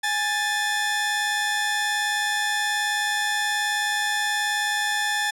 sawtooth tone pair together, 830.6 / 1760 Hz, G#5 / A6, 0 / 0 cents, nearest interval octave + minor second, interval 1300 cents, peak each -23 / -20 dBFS, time 0.03-5.31 s, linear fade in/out 10 ms, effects low-pass 11000 Hz 12 dB/octave

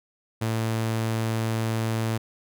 sawtooth tone, 112.5 Hz, A2, 39 cents sharp, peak -20 dBFS, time 0.41-2.18 s, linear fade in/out 10 ms, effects none

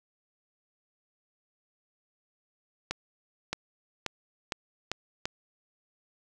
accelerating click train, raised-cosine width 0.2 ms, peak -13 dBFS, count 6, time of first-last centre 2.91-5.255 s, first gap 620 ms, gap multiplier 0.86, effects none

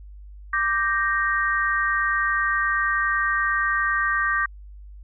sine chord, G minor, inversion second, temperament equal, 1174.7 / 1568 / 1864.7 Hz, D6 / G6 / Bb6, 0 / 0 / 0 cents, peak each -24 dBFS, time 0.53-4.46 s, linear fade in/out 5 ms, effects added 50 Hz sine -39 dBFS peak until 5.03 s

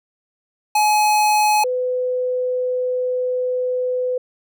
square / sine tone pair in turn, 846 / 503 Hz, G#5 / B4, +32 / +32 cents, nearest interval major sixth, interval 900 cents, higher first, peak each -14 / -18 dBFS, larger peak first, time 0.75-1.64 / 1.64-4.18 s, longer second, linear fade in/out 5 ms, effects none

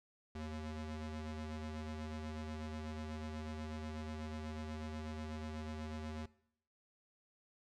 40% pulse ring-modulated tone, 155.56 Hz, D#3, in tune, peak -38 dBFS, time 0.35-6.26 s, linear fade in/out 5 ms, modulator 73.7 Hz, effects noise-tail reverb RT60 0.7 s tail -20 dB re dry + low-pass 6000 Hz 12 dB/octave

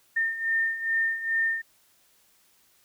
sine beating tone pair, 1812 / 1814.4 Hz, A#6 / A#6, -50 / -47 cents, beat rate 2.4 Hz, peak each -30 / -25 dBFS, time 0.16-1.62 s, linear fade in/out 10 ms, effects white hiss -63 dBFS RMS until 2.84 s

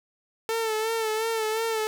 sawtooth tone with vibrato, 443.9 Hz, A4, 15 cents sharp, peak -21 dBFS, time 0.49-1.87 s, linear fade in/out 0 ms, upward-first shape sine, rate 2.8 Hz, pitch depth 47 cents each way, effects none

